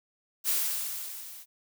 blue noise with level ramp, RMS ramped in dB -25 to -47 dBFS, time 0.44-1.46 s, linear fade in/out 50 ms, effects none

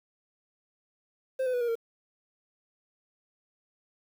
triangle tone with pitch steps, 523.3 / 506.6 / 490.5 / 474.9 / 459.8 Hz, C5 / B4 / B4 / A#4 / A#4, 0 / +44 / -12 / +32 / -24 cents, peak -24 dBFS, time 1.39-1.755 s, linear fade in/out 10 ms, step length 73 ms, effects 9-bit

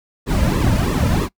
brown noise with flanger, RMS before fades -17 dBFS, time 0.26-1.29 s, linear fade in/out 50 ms, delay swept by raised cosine 1.3 to 2.7 ms, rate 3.1 Hz, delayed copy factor -0.85, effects noise-tail reverb RT60 0.1 s tail -22 dB re dry

